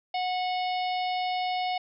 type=harmonic tone; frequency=732 Hz; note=F#5; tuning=19 cents flat; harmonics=1 / 3 / 4 / 5 / 6 / 7; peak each=-27 / -37 / -39 / -41 / -43 / -44 dBFS; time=0.14-1.78 s; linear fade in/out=5 ms; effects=none